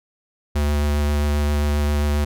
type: tone with vibrato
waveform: square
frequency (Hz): 73.42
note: D2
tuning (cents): 0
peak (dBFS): -18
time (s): 0.55-2.25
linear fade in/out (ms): 10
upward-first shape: sine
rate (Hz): 7.5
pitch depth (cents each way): 12
effects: none